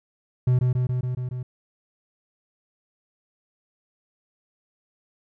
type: tone with echo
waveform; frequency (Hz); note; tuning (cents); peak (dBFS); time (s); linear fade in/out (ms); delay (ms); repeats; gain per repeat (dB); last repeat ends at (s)
triangle; 125.7; B2; +31; -14; 0.47-0.59; 5; 140; 6; -2; 1.43
effects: none